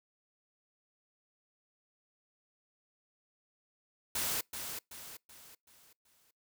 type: noise with echo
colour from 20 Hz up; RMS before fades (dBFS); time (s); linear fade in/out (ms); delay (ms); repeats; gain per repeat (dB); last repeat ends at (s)
white; -34; 4.15-4.41; 5; 380; 5; -7; 6.31
effects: noise-tail reverb RT60 0.2 s tail -26 dB re dry